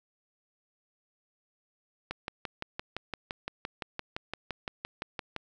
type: click train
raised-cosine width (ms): 0.3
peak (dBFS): -18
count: 20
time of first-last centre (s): 2.11-5.363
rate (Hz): 5.84
effects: none